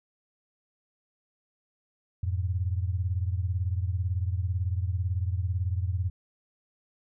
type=beating tone pair; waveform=sine; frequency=87.31 / 105.31 Hz; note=F2 / G#2; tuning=0 / +25 cents; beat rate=18 Hz; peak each=-27 / -31 dBFS; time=2.23-6.1 s; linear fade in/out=5 ms; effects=none